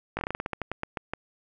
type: slowing click train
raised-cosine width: 0.5 ms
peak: -15 dBFS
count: 15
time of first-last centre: 0.17-1.136 s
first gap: 19 ms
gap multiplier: 1.18
effects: none